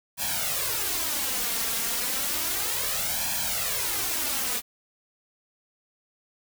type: noise with flanger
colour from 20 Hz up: white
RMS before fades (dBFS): -28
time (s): 0.17-4.62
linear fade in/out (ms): 50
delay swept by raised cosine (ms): 1.2 to 4.4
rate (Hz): 0.32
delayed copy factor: +0.8
effects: none